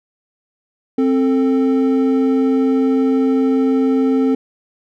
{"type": "tone pair together", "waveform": "triangle", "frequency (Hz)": [263.6, 443.7], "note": ["C4", "A4"], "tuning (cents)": [13, 14], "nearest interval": "major sixth", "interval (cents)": 901, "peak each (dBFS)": [-11, -17], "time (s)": [0.98, 4.35], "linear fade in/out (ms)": 5, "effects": []}